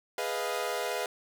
sawtooth chord, F half-diminished seventh, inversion first, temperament equal, 415.3 / 493.9 / 622.3 / 698.5 Hz, Ab4 / Cb5 / Eb5 / F5, 0 / 0 / 0 / 0 cents, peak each -33 / -31 / -33 / -32 dBFS, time 0.18-1.06 s, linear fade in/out 2 ms, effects none

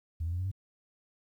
sine tone with pitch steps, 80.9 / 84.53 / 88.32 / 92.29 / 96.43 Hz, E2 / E2 / F2 / F#2 / G2, -32 / +44 / +20 / -4 / -28 cents, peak -29 dBFS, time 0.2-0.515 s, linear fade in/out 10 ms, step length 63 ms, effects tanh soft clip ceiling -26 dBFS + 11-bit

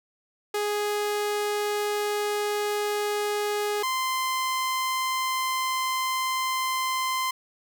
sawtooth tone pair in turn, 415.3 / 1038.4 Hz, G#4 / C6, 0 / -13 cents, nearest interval octave + major third, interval 1587 cents, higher second, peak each -21 dBFS, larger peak neither, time 0.54-3.83 / 3.83-7.31 s, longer second, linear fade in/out 5 ms, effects none

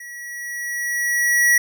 square tone with level ramp, 1927 Hz, B6, 43 cents flat, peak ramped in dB -35 to -12 dBFS, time 0-1.58 s, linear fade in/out 5 ms, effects none

